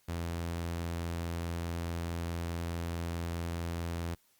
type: tone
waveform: sawtooth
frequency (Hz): 84.7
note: E2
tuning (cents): +48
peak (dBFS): -30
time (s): 0.08-4.15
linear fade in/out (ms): 10
effects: white hiss -69 dBFS RMS until 4.39 s + Opus 48 kbps